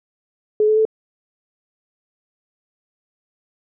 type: tone with pitch steps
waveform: sine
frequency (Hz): 425.8 / 432 / 438.3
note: G#4 / A4 / A4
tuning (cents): +43 / -32 / -7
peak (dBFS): -12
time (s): 0.6-0.852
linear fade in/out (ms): 2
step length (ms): 84
effects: none